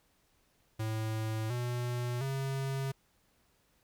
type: tone with pitch steps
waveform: square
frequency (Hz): 110 / 122.05 / 135.43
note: A2 / B2 / C#3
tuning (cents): 0 / -20 / -40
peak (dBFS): -33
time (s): 0.79-2.92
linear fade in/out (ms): 10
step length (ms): 710
effects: pink hiss -71 dBFS RMS until 3.83 s